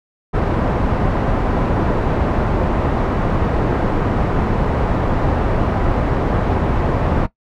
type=low-pass noise; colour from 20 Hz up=pink; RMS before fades=-17 dBFS; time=0.33-7.27 s; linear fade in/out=20 ms; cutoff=1000 Hz; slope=12 dB/octave; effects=noise-tail reverb RT60 0.1 s tail -17 dB re dry